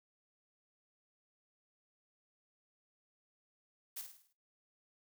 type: noise with echo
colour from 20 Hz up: blue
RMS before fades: -43 dBFS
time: 3.96-4.02 s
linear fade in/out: 10 ms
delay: 52 ms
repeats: 6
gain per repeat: -6 dB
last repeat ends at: 4.332 s
effects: noise-tail reverb RT60 0.3 s tail -18 dB re dry